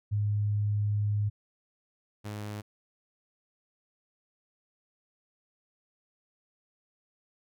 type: tone pair in turn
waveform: sine / sawtooth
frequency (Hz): 103.83 / 104.67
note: G#2 / G#2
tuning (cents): 0 / +14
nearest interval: unison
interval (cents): 14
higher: second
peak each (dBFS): -25 / -32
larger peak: first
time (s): 0.11-1.3 / 2.24-2.62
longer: first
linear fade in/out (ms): 20
effects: none